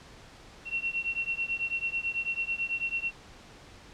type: beating tone pair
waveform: sine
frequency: 2720 / 2729.1 Hz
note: F7 / F7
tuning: -46 / -41 cents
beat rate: 9.1 Hz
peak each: -32 / -32 dBFS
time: 0.65-3.12 s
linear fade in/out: 50 ms
effects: pink hiss -51 dBFS RMS until 3.93 s + low-pass 6000 Hz 12 dB/octave